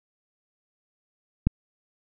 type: click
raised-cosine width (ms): 5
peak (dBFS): -7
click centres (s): 1.47
effects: none

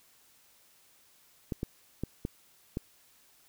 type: clicks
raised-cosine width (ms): 3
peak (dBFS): -19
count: 5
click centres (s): 1.522 / 1.631 / 2.036 / 2.251 / 2.771
effects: white hiss -63 dBFS RMS until 3.48 s

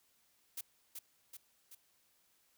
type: noise with echo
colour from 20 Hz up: blue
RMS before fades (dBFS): -42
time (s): 0.57-0.61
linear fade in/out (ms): 5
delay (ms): 380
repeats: 3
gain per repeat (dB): -4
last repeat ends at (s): 1.75
effects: white hiss -73 dBFS RMS until 2.57 s

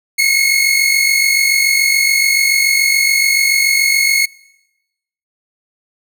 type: tone pair together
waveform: sawtooth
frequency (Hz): 2156 / 2203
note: C#7 / C#7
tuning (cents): -49 / -11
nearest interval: unison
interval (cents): 38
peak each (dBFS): -10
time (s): 0.18-4.26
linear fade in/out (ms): 10
effects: noise-tail reverb RT60 1.0 s tail -25 dB re dry

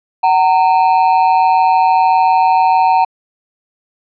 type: ring-modulated tone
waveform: triangle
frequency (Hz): 837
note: G#5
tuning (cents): +13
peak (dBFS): -3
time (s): 0.23-3.05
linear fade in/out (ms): 10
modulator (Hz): 83.4
effects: resampled to 11025 Hz

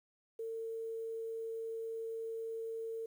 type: tone with quantisation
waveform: sine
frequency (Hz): 451.8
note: A4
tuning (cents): +46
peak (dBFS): -38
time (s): 0.39-3.06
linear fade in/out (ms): 5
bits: 11
effects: none

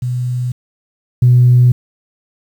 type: tone pair in turn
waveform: sine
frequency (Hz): 124.2 / 123.64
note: B2 / B2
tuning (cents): +10 / +2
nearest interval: unison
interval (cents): 8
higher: first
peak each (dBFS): -15 / -4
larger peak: second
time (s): 0.02-0.52 / 1.22-1.72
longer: neither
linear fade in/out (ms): 5
effects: tanh soft clip ceiling -1 dBFS + 7-bit

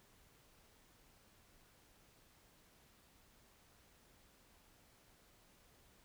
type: silence
effects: pink hiss -68 dBFS RMS until 6.04 s

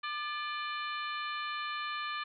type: harmonic tone with a mistuned harmonic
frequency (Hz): 597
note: D5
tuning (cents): +28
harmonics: 2 / 3 / 4 / 5 / 6 / 7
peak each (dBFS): -37 / -41 / -43 / -45 / -47 / -48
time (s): 0.03-2.24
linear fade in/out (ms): 10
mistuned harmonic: 3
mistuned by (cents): -53
effects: none

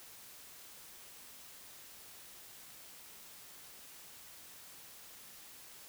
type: silence
effects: white hiss -54 dBFS RMS until 5.88 s

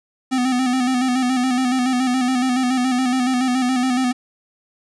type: tone with vibrato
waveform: square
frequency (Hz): 253.9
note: B3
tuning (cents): +48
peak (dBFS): -17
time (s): 0.31-4.13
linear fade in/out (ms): 20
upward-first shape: square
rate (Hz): 7.1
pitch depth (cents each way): 45
effects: resampled to 22050 Hz + 8-bit

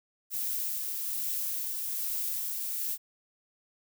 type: noise with tremolo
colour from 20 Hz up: violet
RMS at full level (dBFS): -32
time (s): 0.3-2.98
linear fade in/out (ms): 50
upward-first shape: sine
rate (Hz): 1.2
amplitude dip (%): 25
effects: none

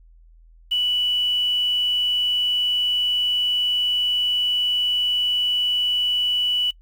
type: tone with quantisation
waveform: sine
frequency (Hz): 2960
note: F#7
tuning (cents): 0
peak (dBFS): -18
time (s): 0.71-6.71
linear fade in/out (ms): 10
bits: 7
effects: noise-tail reverb RT60 0.1 s tail -23 dB re dry + added 41 Hz sine -47 dBFS peak until 6.81 s

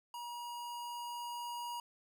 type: tone with level ramp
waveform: square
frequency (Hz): 956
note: A#5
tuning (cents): +43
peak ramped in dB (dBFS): -43 to -40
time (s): 0.14-1.8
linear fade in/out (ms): 2
effects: none

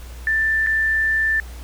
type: tone with dropouts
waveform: sine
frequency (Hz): 1772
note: A6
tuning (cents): +12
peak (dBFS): -16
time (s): 0.27-1.4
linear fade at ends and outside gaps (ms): 1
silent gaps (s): 0.664-0.67
effects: added 60 Hz sine -33 dBFS peak until 1.63 s + pink hiss -44 dBFS RMS until 1.63 s

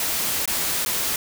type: noise with dropouts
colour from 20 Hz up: white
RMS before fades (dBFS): -24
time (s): 0-1.16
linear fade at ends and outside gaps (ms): 2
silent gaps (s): 0.457-0.476 / 0.85-0.86
effects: none

